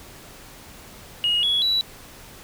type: tone with pitch steps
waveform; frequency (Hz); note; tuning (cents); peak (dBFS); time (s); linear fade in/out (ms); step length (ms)
sine; 2878 / 3364 / 3931; F#7 / G#7 / B7; -49 / +22 / -9; -17; 1.24-1.81; 0; 190
effects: tanh soft clip ceiling -14 dBFS + pink hiss -44 dBFS RMS until 2.43 s